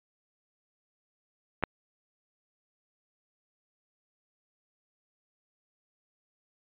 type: clicks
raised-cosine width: 0.5 ms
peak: -26 / -9 dBFS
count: 2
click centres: 1.626 / 1.637 s
effects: resampled to 8000 Hz